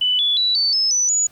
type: tone with pitch steps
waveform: sine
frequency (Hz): 2988 / 3432 / 3943 / 4529 / 5202 / 5976 / 6865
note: F#7 / A7 / B7 / C#8 / E8 / F#8 / A8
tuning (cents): +16 / -44 / -4 / +36 / -24 / +16 / -44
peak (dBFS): -15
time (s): 0.01-1.27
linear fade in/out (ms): 5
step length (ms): 180
effects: pink hiss -52 dBFS RMS until 1.31 s